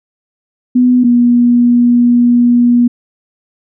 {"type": "tone pair in turn", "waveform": "sine", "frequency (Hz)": [248.8, 241.2], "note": ["B3", "B3"], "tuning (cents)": [13, -41], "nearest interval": "minor second", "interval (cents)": 54, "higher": "first", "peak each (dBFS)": -5, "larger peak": "neither", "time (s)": [[0.75, 1.04], [1.04, 2.88]], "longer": "second", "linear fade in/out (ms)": 10, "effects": []}